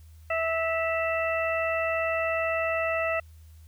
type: harmonic tone with a mistuned harmonic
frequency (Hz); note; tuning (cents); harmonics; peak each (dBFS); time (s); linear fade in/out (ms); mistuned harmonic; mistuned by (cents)
654; E5; -14; 1 / 2 / 3 / 4; -27 / -32 / -32 / -32; 0.3-3.2; 5; 4; +28
effects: added 79 Hz sine -47 dBFS peak until 3.67 s + white hiss -64 dBFS RMS until 3.67 s